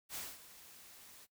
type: noise with ADSR envelope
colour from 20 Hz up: white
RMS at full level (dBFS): -42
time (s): 0.09-1.27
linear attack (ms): 64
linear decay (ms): 220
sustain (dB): -15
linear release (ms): 38
effects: noise-tail reverb RT60 0.1 s tail -18 dB re dry